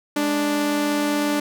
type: tone pair together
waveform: sawtooth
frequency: 207.9 / 293.7 Hz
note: G#3 / D4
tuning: +2 / 0 cents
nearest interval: tritone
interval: 598 cents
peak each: -25 / -16 dBFS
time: 0.16-1.4 s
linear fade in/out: 5 ms
effects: none